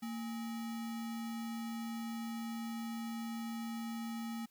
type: tone with sample-and-hold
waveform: sine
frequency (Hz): 228.6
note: A#3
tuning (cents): -34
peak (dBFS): -38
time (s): 0.02-4.46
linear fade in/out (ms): 10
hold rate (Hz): 1050
effects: white hiss -72 dBFS RMS until 4.5 s